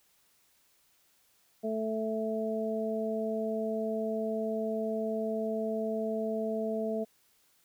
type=harmonic tone; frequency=220 Hz; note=A3; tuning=in tune; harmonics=1 / 2 / 3; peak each=-34 / -34 / -34 dBFS; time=1.63-7.05 s; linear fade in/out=20 ms; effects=white hiss -68 dBFS RMS until 7.64 s